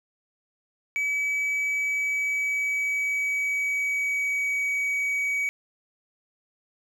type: tone with pitch glide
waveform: triangle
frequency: 2286 to 2266 Hz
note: D7 to C#7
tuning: -47 to +37 cents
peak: -22 dBFS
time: 0.96-5.49 s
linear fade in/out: 0 ms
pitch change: -16 cents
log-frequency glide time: 1.72-4.62 s
effects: none